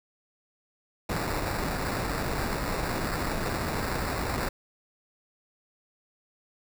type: noise with sample-and-hold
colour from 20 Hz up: pink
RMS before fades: -30 dBFS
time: 1.09-4.49 s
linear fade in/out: 5 ms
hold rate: 3150 Hz
effects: none